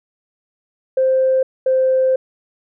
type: tone pair in turn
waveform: sine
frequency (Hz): 523.3 / 521.3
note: C5 / C5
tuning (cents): 0 / -6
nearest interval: unison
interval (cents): 6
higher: first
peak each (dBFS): -11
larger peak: neither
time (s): 0.97-1.43 / 1.66-2.16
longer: second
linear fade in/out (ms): 5
effects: tanh soft clip ceiling -7 dBFS